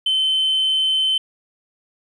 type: tone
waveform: sine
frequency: 3071 Hz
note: G7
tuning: 36 cents flat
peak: -14 dBFS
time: 0.06-1.18 s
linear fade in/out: 5 ms
effects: tanh soft clip ceiling -13 dBFS + 9-bit